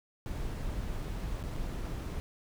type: noise with dropouts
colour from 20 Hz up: brown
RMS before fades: -36 dBFS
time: 0.26-2.2 s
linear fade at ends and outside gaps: 0 ms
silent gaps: 1.429-1.438 / 1.564-1.569 s
effects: none